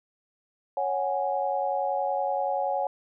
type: chord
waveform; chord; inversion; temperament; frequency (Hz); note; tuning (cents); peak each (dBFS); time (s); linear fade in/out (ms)
sine; C# suspended fourth; none; equal; 554.4 / 740 / 830.6; C#5 / F#5 / G#5; 0 / 0 / 0; -29; 0.77-2.87; 2
effects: none